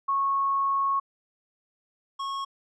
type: tone pair in turn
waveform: sine / square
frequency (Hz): 1100 / 1095.9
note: C#6 / C#6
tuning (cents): -14 / -20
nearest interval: unison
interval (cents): 6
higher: first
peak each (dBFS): -22 / -30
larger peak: first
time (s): 0.08-1 / 2.19-2.45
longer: first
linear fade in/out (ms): 10
effects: low-pass 5000 Hz 12 dB/octave